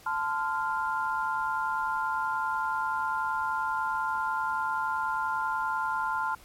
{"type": "chord", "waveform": "sine", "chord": "F major", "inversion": "first", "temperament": "equal with one note detuned", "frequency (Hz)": [880, 1030.3, 1396.9], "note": ["A5", "C6", "F6"], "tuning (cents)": [0, -27, 0], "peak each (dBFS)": -31, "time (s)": [0.06, 6.35], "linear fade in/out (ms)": 5, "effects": ["pink hiss -54 dBFS RMS until 6.44 s", "MP3 64 kbps"]}